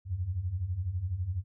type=beating tone pair; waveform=sine; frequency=82.4 / 94.4 Hz; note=E2 / F#2; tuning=0 / +35 cents; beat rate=12 Hz; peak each=-36 / -31 dBFS; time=0.05-1.44 s; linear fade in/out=50 ms; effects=none